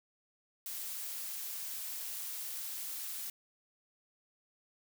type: noise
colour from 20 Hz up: blue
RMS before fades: -41 dBFS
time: 0.66-3.3 s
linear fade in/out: 2 ms
effects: none